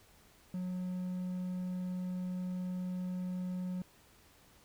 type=tone; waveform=triangle; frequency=182.1 Hz; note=F#3; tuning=27 cents flat; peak=-33 dBFS; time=0.54-3.82 s; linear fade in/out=2 ms; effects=pink hiss -63 dBFS RMS until 4.64 s